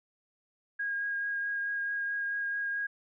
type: tone with vibrato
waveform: sine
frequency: 1632 Hz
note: G#6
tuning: 31 cents flat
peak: -30 dBFS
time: 0.79-2.87 s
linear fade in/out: 10 ms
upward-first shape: triangle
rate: 4.6 Hz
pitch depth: 14 cents each way
effects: none